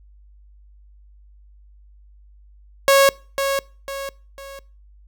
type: tone with echo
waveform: sawtooth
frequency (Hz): 550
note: C#5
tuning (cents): -14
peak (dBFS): -7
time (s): 2.88-3.09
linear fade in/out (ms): 0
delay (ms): 500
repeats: 3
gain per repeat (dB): -8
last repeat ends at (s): 4.59
effects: noise-tail reverb RT60 0.4 s tail -24 dB re dry + added 50 Hz sine -46 dBFS peak until 5.07 s

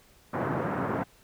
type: band-pass noise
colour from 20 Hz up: pink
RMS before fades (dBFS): -30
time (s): 0.33-1.04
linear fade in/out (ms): 10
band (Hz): 120 to 1500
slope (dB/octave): 24
effects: pink hiss -59 dBFS RMS until 1.23 s

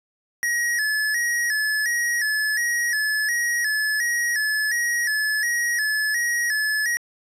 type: tone with vibrato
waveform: square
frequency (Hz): 1807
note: A6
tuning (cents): +46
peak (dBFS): -21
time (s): 0.43-6.97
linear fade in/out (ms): 0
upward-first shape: square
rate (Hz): 1.4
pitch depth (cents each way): 84
effects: resampled to 32000 Hz + 10-bit

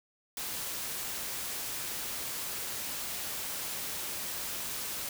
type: noise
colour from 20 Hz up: white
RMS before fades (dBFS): -37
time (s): 0.37-5.09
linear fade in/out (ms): 2
effects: none

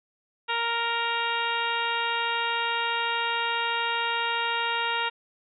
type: harmonic tone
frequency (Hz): 466.2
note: A#4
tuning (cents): 0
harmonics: 1 / 2 / 3 / 4 / 5 / 6 / 7 / 8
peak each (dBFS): -37 / -29 / -31 / -34 / -36 / -32 / -38 / -36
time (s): 0.48-5.1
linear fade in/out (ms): 20
effects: none

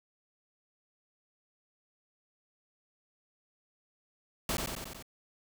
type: noise with echo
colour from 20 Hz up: pink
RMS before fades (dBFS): -32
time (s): 4.49-4.57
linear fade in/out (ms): 2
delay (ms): 91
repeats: 5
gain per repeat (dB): -3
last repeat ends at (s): 5.025
effects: none

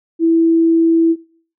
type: tone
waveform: sine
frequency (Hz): 329.6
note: E4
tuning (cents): 0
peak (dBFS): -9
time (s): 0.19-1.16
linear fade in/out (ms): 50
effects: noise-tail reverb RT60 0.5 s tail -21 dB re dry

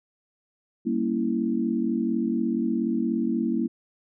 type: chord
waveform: sine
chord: G diminished seventh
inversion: none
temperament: equal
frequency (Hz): 196 / 233.1 / 277.2 / 329.6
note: G3 / Bb3 / Db4 / Fb4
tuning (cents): 0 / 0 / 0 / 0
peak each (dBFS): -31 / -25 / -31 / -28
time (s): 0.85-3.68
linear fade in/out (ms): 20
effects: none

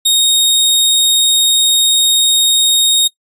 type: tone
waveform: sawtooth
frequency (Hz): 3729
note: A#7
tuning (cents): 0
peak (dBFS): -5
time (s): 0.05-3.08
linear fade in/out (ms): 10
effects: noise-tail reverb RT60 0.1 s tail -23 dB re dry + resampled to 32000 Hz

